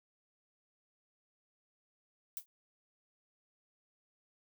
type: noise with exponential decay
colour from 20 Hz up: violet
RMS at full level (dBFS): -36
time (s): 2.37-2.46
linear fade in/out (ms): 0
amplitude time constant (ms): 18
effects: none